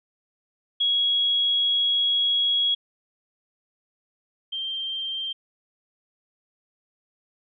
sine tone pair in turn, 3322 / 3158 Hz, G#7 / G7, 0 / +12 cents, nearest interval minor second, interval 88 cents, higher first, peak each -19 / -27 dBFS, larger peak first, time 0.8-2.75 / 4.52-5.33 s, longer first, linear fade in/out 10 ms, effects none

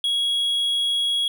triangle tone, 3322 Hz, G#7, in tune, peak -18 dBFS, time 0.04-1.28 s, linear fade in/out 2 ms, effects none

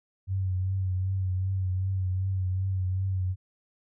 sine tone with vibrato, 94 Hz, F#2, 28 cents sharp, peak -25 dBFS, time 0.27-3.36 s, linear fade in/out 50 ms, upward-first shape triangle, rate 2.6 Hz, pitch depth 46 cents each way, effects none

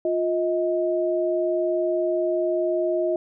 sine tone pair together, 352.8 / 632 Hz, F4 / D#5, +18 / +27 cents, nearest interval minor seventh, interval 1009 cents, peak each -23 dBFS, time 0.05-3.16 s, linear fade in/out 2 ms, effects none

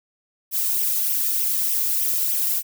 violet noise with flanger, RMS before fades -22 dBFS, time 0.51-2.63 s, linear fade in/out 50 ms, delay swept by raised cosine 0.34 to 1.64 ms, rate 3.3 Hz, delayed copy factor +0.65, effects none

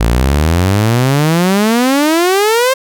sawtooth exponential sweep, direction up, 53.8 to 538 Hz, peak -5 dBFS, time 0-2.74 s, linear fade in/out 10 ms, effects none

